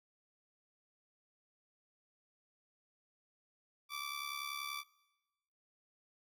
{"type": "tone with amplitude modulation", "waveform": "15% pulse", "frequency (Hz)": 1162, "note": "D6", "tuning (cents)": -19, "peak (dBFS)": -31, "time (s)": [3.89, 4.84], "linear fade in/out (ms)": 50, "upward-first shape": "sine", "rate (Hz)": 70.4, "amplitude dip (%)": 65, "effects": ["noise-tail reverb RT60 1.0 s tail -21 dB re dry"]}